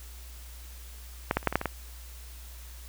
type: clicks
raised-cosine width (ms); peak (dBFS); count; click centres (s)
0.5; -9 / -9 / -28 / -7 / -16 / -7 / -16 / -12; 8; 1.311 / 1.37 / 1.429 / 1.473 / 1.526 / 1.556 / 1.614 / 1.657
effects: added 60 Hz sine -43 dBFS peak until 2.88 s + white hiss -51 dBFS RMS until 2.88 s